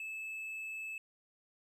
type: tone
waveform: triangle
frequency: 2612 Hz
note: E7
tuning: 17 cents flat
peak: -38 dBFS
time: 0-0.98 s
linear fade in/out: 2 ms
effects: none

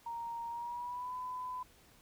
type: tone with pitch glide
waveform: sine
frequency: 932.3 to 1005 Hz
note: A#5 to B5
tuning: 0 to +30 cents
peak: -38 dBFS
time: 0.06-1.63 s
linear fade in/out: 5 ms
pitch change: +130 cents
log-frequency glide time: 0.48-1.14 s
effects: pink hiss -63 dBFS RMS until 2.01 s

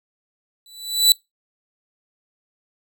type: tone with exponential growth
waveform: sawtooth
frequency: 3967 Hz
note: B7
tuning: 7 cents sharp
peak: -5 dBFS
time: 0.66-1.12 s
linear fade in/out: 1 ms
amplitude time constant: 100 ms
effects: noise-tail reverb RT60 0.2 s tail -24 dB re dry

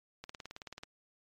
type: click train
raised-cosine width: 0.2 ms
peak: -27 dBFS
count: 12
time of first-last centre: 0.24-0.835 s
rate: 18.5 Hz
effects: MP3 64 kbps

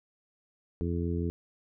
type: harmonic tone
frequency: 85.5 Hz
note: F2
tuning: 36 cents flat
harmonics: 1 / 2 / 3 / 4 / 5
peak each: -31 / -34 / -36 / -37 / -38 dBFS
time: 0.81-1.3 s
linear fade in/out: 0 ms
effects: none

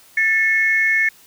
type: tone pair together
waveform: sine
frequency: 1773.7 / 2179 Hz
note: A6 / C#7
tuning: +13 / -30 cents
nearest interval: major third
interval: 357 cents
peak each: -16 dBFS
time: 0.17-1.09 s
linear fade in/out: 5 ms
effects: tanh soft clip ceiling -6 dBFS + white hiss -49 dBFS RMS until 1.26 s

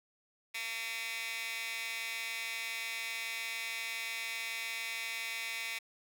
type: tone with high-pass filter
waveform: 15% pulse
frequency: 227.2 Hz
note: A#3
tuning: 44 cents flat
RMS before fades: -39 dBFS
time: 0.54-5.79 s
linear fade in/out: 10 ms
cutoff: 2300 Hz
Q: 2.1
effects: none

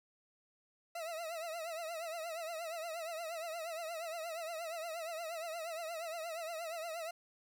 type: tone with vibrato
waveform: 40% pulse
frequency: 659.3 Hz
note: E5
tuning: in tune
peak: -39 dBFS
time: 0.95-7.11 s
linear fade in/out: 5 ms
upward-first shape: triangle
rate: 8.5 Hz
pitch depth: 110 cents each way
effects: 12-bit

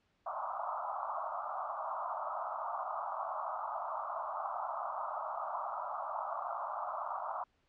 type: band-pass noise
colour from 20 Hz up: white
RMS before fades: -39 dBFS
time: 0.26-7.44 s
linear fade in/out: 5 ms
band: 610 to 1300 Hz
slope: 96 dB/octave
effects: pink hiss -75 dBFS RMS until 7.68 s + low-pass 4000 Hz 12 dB/octave

